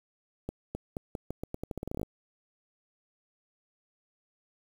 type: accelerating click train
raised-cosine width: 2 ms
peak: -21 dBFS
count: 18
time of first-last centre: 0.49-2.031 s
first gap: 260 ms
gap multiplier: 0.84
effects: 8-bit